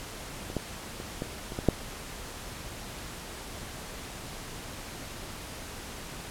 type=clicks; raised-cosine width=2 ms; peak=-24 / -15 / -25 / -18 / -25 / -19 / -6 dBFS; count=7; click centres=0.501 / 0.567 / 1.001 / 1.221 / 1.521 / 1.589 / 1.687 s; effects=pink hiss -41 dBFS RMS until 6.3 s + low-pass 12000 Hz 12 dB/octave